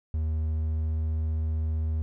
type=tone with pitch glide; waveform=triangle; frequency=78.4 to 78.85 Hz; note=D#2 to D#2; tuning=+14 to +24 cents; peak=-23 dBFS; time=0.14-2.02 s; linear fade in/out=0 ms; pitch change=+10 cents; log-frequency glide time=0.44-0.99 s; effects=none